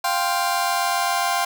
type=chord; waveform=sawtooth; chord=F suspended second; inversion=none; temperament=just; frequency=698.5 / 785.8 / 1047.7 Hz; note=F5 / G5 / C6; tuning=0 / +4 / +2 cents; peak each=-20 dBFS; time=0.04-1.45 s; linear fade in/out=5 ms; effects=none